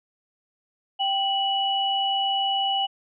sine tone pair together, 784 / 2943 Hz, G5 / F#7, 0 / -10 cents, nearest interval octave + major seventh, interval 2290 cents, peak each -24 dBFS, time 0.99-2.87 s, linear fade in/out 20 ms, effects none

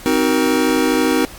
square chord, C half-diminished seventh, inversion none, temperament just, 261.6 / 314 / 376.7 / 470.9 Hz, C4 / Eb4 / Gb4 / Bb4, 0 / +16 / +31 / +18 cents, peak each -19 / -19 / -22 / -21 dBFS, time 0.06-1.25 s, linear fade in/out 0 ms, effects pink hiss -37 dBFS RMS until 1.38 s + Opus 48 kbps

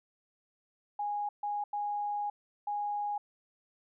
sine tone bursts at uneven times, 825 Hz, G#5, 12 cents flat, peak -31 dBFS, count 4, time 0.99-1.29 / 1.43-1.64 / 1.73-2.3 / 2.67-3.18 s, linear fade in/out 5 ms, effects none

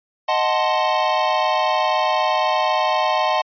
square chord, D# diminished seventh, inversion none, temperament equal, 622.3 / 740 / 880 / 1046.5 Hz, D#5 / F#5 / A5 / C6, 0 / 0 / 0 / 0 cents, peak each -23 dBFS, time 0.28-3.42 s, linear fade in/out 10 ms, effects resampled to 11025 Hz

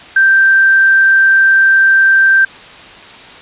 sine tone, 1568 Hz, G6, in tune, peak -5 dBFS, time 0.16-2.45 s, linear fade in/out 5 ms, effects white hiss -34 dBFS RMS until 3.41 s + resampled to 8000 Hz

